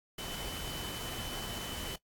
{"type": "tone in noise", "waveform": "sine", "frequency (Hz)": 3024, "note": "F#7", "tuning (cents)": 37, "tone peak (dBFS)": -43, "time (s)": [0.18, 1.96], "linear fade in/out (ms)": 5, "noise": "pink", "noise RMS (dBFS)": -41, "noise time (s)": [0.18, 1.96], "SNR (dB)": -5, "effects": ["noise-tail reverb RT60 0.1 s tail -20 dB re dry", "AAC 64 kbps"]}